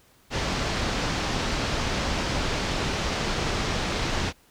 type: low-pass noise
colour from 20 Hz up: pink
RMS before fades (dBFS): -27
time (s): 0.3-4.33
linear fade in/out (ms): 50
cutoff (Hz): 6000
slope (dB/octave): 24
effects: pink hiss -59 dBFS RMS until 4.5 s